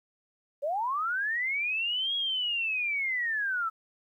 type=linear two-way sweep; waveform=sine; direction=up then down; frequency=538 to 3322 to 1291 Hz; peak=-27 dBFS; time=0.62-3.7 s; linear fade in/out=20 ms; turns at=2.15 s; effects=11-bit